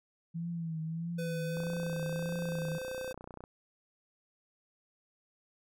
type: tone with vibrato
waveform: sine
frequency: 164.81 Hz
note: E3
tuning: in tune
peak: -34 dBFS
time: 0.34-2.79 s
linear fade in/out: 20 ms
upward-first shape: triangle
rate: 1.6 Hz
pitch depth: 74 cents each way
type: tone with pitch glide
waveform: square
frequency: 503 to 516.2 Hz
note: B4 to C5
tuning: +32 to -23 cents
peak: -38 dBFS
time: 1.18-3.13 s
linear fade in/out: 10 ms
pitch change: +45 cents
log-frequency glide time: 1.37-2.02 s
type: click train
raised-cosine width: 1 ms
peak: -31 dBFS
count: 58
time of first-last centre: 1.57-3.439 s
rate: 30.5 Hz
effects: none